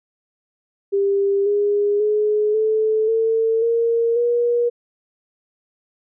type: tone with pitch steps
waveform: sine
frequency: 397.5 / 409.9 / 422.6 / 435.7 / 449.3 / 463.2 / 477.7 Hz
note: G4 / G#4 / G#4 / A4 / A4 / A#4 / A#4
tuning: +24 / -23 / +30 / -17 / +36 / -11 / +42 cents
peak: -15 dBFS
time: 0.92-4.7 s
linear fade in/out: 20 ms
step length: 540 ms
effects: none